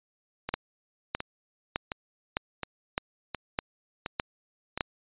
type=two click trains; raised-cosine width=0.3 ms; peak=-16 / -10 dBFS; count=7 / 8; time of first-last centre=0.49-4.776 / 0.54-4.808 s; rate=1.4 / 1.64 Hz; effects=resampled to 8000 Hz

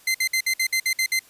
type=tone bursts; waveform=sawtooth; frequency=2072 Hz; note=C7; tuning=17 cents flat; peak=-16 dBFS; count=9; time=0.07-1.193 s; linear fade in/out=5 ms; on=75 ms; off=56 ms; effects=white hiss -53 dBFS RMS until 1.29 s + resampled to 32000 Hz

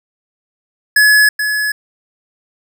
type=tone with echo; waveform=square; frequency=1700 Hz; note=G#6; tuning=40 cents sharp; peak=-7 dBFS; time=0.96-1.29 s; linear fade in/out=5 ms; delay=430 ms; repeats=1; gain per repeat=-8 dB; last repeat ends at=1.72 s; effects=none

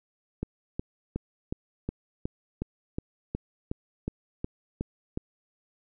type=click train; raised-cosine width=3 ms; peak=-17 dBFS; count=14; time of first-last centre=0.43-5.175 s; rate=2.74 Hz; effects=none

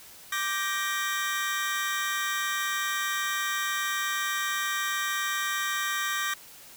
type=chord; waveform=sawtooth; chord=G minor; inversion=second; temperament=just; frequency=1176 / 1568 / 1881.6 Hz; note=D6 / G6 / Bb6; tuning=+2 / 0 / +16 cents; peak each=-28 dBFS; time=0.32-6.34 s; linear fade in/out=5 ms; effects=white hiss -49 dBFS RMS until 6.76 s

